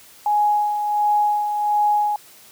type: tone with tremolo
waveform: sine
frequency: 834 Hz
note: G#5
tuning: 7 cents sharp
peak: -14 dBFS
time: 0.26-2.16 s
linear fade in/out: 2 ms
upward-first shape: sine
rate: 1.4 Hz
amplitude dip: 50%
effects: white hiss -47 dBFS RMS until 2.51 s + high-pass 60 Hz 12 dB/octave